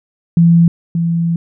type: tone pair in turn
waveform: sine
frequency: 168.7 / 168.05 Hz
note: E3 / E3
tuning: +40 / +34 cents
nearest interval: unison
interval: 6 cents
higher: first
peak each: -5 / -12 dBFS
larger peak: first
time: 0.37-0.68 / 0.95-1.36 s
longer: second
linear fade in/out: 2 ms
effects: none